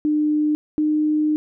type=tone pair in turn; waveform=sine; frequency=301.6 / 304.6 Hz; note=D4 / D#4; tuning=+46 / -37 cents; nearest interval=unison; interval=17 cents; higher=second; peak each=-16 dBFS; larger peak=neither; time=0.05-0.55 / 0.78-1.36 s; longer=second; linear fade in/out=0 ms; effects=none